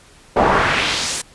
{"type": "noise with band-pass filter sweep", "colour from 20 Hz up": "brown", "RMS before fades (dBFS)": -17, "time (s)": [0.36, 1.22], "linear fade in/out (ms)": 10, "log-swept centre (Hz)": [660, 9600], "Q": 1.4, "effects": ["pink hiss -47 dBFS RMS until 1.34 s", "resampled to 24000 Hz"]}